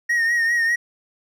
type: tone with vibrato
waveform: triangle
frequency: 1864.7 Hz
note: A#6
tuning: in tune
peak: -15 dBFS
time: 0.09-0.76 s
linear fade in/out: 10 ms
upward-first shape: triangle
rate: 5 Hz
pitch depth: 51 cents each way
effects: none